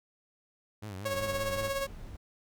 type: tone with vibrato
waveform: sawtooth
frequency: 100 Hz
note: G2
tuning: 35 cents sharp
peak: -35 dBFS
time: 0.82-1.69 s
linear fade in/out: 10 ms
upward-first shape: triangle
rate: 5.3 Hz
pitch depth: 160 cents each way
type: tone with tremolo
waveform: sawtooth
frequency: 550 Hz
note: C#5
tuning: 14 cents flat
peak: -25 dBFS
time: 1.05-1.87 s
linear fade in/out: 10 ms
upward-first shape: sine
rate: 17 Hz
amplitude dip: 50%
type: noise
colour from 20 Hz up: brown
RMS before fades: -44 dBFS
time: 1.12-2.17 s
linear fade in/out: 10 ms
effects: none